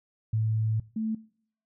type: tone pair in turn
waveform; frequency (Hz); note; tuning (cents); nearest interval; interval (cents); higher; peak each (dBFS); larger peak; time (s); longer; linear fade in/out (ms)
sine; 110 / 220; A2 / A3; 0 / 0; octave; 1200; second; -23 / -27; first; 0.33-0.8 / 0.96-1.15; first; 5
effects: noise-tail reverb RT60 0.6 s tail -22 dB re dry